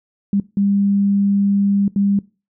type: tone bursts at uneven times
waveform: sine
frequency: 200 Hz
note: G3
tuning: 35 cents sharp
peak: -13 dBFS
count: 3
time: 0.33-0.4 / 0.57-1.88 / 1.96-2.19 s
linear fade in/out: 2 ms
effects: noise-tail reverb RT60 0.3 s tail -21 dB re dry